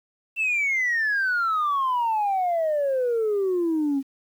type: exponential sweep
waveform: sine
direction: down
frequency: 2700 to 266.2 Hz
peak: -19 dBFS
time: 0.36-4.03 s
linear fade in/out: 50 ms
effects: tanh soft clip ceiling -18 dBFS + 9-bit